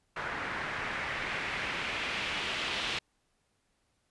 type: noise with low-pass filter sweep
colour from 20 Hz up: white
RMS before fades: -35 dBFS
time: 0.16-2.99 s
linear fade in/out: 5 ms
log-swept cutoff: 1600 to 3200 Hz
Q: 1.9
effects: pink hiss -75 dBFS RMS until 4.1 s + resampled to 24000 Hz